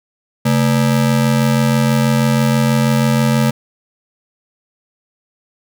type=ring-modulated tone; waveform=square; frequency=179.8 Hz; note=F#3; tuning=49 cents flat; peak=-9 dBFS; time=0.45-3.51 s; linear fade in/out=10 ms; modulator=43.1 Hz; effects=none